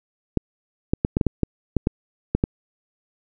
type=clicks; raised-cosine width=3 ms; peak=-5 dBFS; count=11; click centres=0.373 / 0.935 / 1.049 / 1.169 / 1.212 / 1.267 / 1.433 / 1.767 / 1.871 / 2.35 / 2.439 s; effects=none